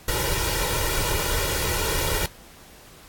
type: noise with comb filter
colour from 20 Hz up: pink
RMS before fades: -24 dBFS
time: 0.08-2.26 s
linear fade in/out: 2 ms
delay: 2.1 ms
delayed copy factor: +0.95
effects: pink hiss -48 dBFS RMS until 3.08 s + AAC 64 kbps